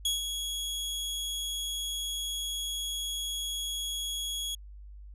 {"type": "tone with ADSR envelope", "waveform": "sawtooth", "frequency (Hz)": 3336, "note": "G#7", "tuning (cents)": 7, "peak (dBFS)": -22, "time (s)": [0.05, 4.55], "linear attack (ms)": 4, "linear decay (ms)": 150, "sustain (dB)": -7, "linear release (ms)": 4, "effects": ["added 50 Hz sine -44 dBFS peak until 5.14 s", "resampled to 32000 Hz"]}